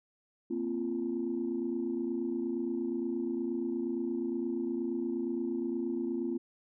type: chord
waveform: sine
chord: Bb suspended second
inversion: none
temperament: equal with one note detuned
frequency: 233.1 / 261.6 / 343.8 Hz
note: Bb3 / C4 / F4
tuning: 0 / 0 / -27 cents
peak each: -36 / -35 / -33 dBFS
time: 0.5-6.38 s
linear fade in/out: 10 ms
effects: tanh soft clip ceiling -23 dBFS